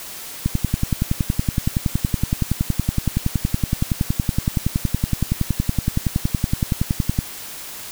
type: click train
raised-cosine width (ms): 5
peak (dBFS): -5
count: 73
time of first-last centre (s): 0.46-7.189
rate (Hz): 10.7
effects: white hiss -34 dBFS RMS until 7.91 s